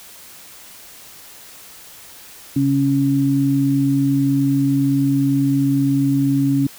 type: tone pair together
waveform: sine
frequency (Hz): 137.36 / 277.2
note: C#3 / C#4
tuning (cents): -15 / 0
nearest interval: octave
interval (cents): 1215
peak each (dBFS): -19 / -15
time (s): 2.56-6.67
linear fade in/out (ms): 5
effects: white hiss -41 dBFS RMS until 6.78 s